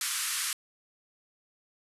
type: band-pass noise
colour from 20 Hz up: white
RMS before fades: -32 dBFS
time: 0.01-0.53 s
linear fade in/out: 2 ms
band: 1100 to 12000 Hz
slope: 48 dB/octave
effects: resampled to 32000 Hz